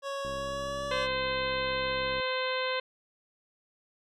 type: tone with pitch glide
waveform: 25% pulse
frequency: 554 to 572.9 Hz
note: C#5 to D5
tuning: -1 to -43 cents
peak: -29 dBFS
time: 0.02-1.08 s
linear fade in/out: 50 ms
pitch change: +58 cents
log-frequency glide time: 0.3-0.84 s
type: click train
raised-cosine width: 3 ms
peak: -32 dBFS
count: 131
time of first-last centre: 0.25-2.199 s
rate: 66.7 Hz
type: harmonic tone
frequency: 515 Hz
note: C5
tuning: 28 cents flat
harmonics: 1 / 2 / 3 / 4 / 5 / 6 / 7 / 8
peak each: -32 / -35 / -37 / -38 / -39 / -40 / -40 / -41 dBFS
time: 0.91-2.8 s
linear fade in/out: 5 ms
effects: low-pass 7000 Hz 12 dB/octave

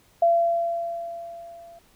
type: tone with level ramp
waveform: sine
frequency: 680 Hz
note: F5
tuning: 46 cents flat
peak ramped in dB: -14 to -44 dBFS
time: 0.22-1.79 s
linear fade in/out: 5 ms
effects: pink hiss -59 dBFS RMS until 1.95 s

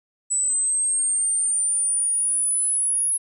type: linear sweep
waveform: sine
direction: up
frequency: 7902 to 10548 Hz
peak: -19 dBFS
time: 0.3-3.18 s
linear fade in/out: 20 ms
effects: none

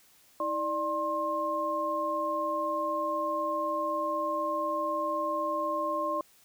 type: tone cluster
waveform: sine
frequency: 320.8 / 592 / 1064 Hz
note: E4 / D5 / C6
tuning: -47 / +14 / +29 cents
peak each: -37 / -32 / -30 dBFS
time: 0.4-6.21 s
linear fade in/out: 2 ms
effects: white hiss -61 dBFS RMS until 6.44 s

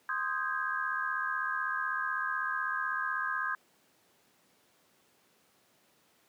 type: chord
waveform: sine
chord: Ab major seventh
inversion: first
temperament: equal with one note detuned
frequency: 1046.5 / 1244.5 / 1568 / 1644 Hz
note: C6 / Eb6 / G6 / Ab6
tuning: 0 / 0 / 0 / -18 cents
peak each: -37 / -36 / -36 / -35 dBFS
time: 0.09-3.55 s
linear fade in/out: 2 ms
effects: pink hiss -67 dBFS RMS until 6.28 s + high-pass 200 Hz 12 dB/octave

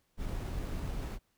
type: noise with sample-and-hold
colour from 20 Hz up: brown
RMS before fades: -36 dBFS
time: 0.17-1.19 s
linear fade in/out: 50 ms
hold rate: 8820 Hz
effects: pink hiss -75 dBFS RMS until 1.37 s

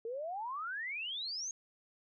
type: exponential sweep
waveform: sine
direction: up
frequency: 441.1 to 6645 Hz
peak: -37 dBFS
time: 0.05-1.51 s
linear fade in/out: 2 ms
effects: none

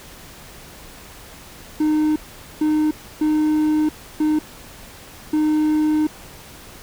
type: tone bursts at uneven times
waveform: triangle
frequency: 306.6 Hz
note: D#4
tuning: 25 cents flat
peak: -13 dBFS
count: 5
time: 1.8-2.16 / 2.61-2.91 / 3.21-3.89 / 4.2-4.39 / 5.33-6.07 s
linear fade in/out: 5 ms
effects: pink hiss -41 dBFS RMS until 6.82 s

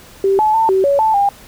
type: tone with pitch steps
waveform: sine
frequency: 390.2 / 860 / 894 / 381.7 / 562 / 878 / 803 Hz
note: G4 / A5 / A5 / G4 / C#5 / A5 / G5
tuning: -8 / -40 / +27 / -46 / +24 / -4 / +41 cents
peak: -10 dBFS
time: 0.24-1.29 s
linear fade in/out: 2 ms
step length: 150 ms
effects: pink hiss -41 dBFS RMS until 1.47 s

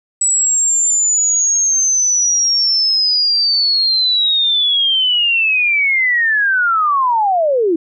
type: linear sweep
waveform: sine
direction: down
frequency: 7880 to 311.3 Hz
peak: -11 dBFS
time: 0.21-7.76 s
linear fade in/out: 5 ms
effects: none

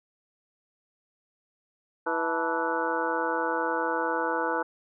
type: harmonic tone with a mistuned harmonic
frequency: 164.2 Hz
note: E3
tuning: 6 cents flat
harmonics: 2 / 3 / 4 / 5 / 6 / 7 / 8 / 9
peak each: -34 / -31 / -37 / -31 / -35 / -37 / -36 / -32 dBFS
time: 2.06-4.63 s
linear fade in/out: 10 ms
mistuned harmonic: 5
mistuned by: +110 cents
effects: none

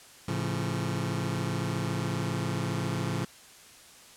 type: chord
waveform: sawtooth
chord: A augmented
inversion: none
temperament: just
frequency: 110 / 137.5 / 171.88 Hz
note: A2 / C#3 / E#3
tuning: 0 / -14 / -27 cents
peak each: -29 dBFS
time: 0.28-3.25 s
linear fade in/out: 5 ms
effects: white hiss -52 dBFS RMS until 4.16 s + low-pass 10000 Hz 12 dB/octave

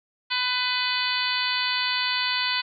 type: harmonic tone with a mistuned harmonic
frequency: 500 Hz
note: B4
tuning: 21 cents sharp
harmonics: 2 / 3 / 4 / 5 / 6 / 7 / 8 / 9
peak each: -31 / -31 / -31 / -31 / -31 / -31 / -31 / -31 dBFS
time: 0.3-2.62 s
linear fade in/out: 20 ms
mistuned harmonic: 8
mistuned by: +30 cents
effects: none

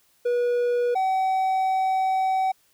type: tone pair in turn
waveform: triangle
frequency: 484.6 / 759.5 Hz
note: B4 / F#5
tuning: -33 / +45 cents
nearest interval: minor sixth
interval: 778 cents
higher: second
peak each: -18 dBFS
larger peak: neither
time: 0.25-0.95 / 0.95-2.52 s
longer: second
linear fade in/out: 10 ms
effects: white hiss -63 dBFS RMS until 2.73 s

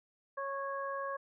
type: harmonic tone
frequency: 551 Hz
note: C#5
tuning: 11 cents flat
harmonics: 1 / 2 / 3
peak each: -39 / -38 / -44 dBFS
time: 0.37-1.17 s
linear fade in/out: 10 ms
effects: none

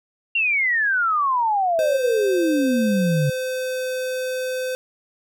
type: exponential sweep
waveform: sine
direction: down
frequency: 2794 to 138.59 Hz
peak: -17 dBFS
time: 0.35-3.3 s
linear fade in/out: 5 ms
type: tone with pitch glide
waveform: square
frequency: 519 to 512.2 Hz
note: C5 to C5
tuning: -14 to -37 cents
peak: -24 dBFS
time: 1.79-4.75 s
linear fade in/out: 0 ms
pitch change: -23 cents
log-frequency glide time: 2.26-3.86 s
effects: none

